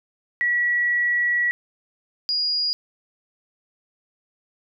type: tone pair in turn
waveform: sine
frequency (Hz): 1933 / 4871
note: B6 / D#8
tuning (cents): -38 / -38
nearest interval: octave + major third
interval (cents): 1600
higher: second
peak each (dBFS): -18 / -20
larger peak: first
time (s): 0.41-1.51 / 2.29-2.73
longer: first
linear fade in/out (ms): 0
effects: none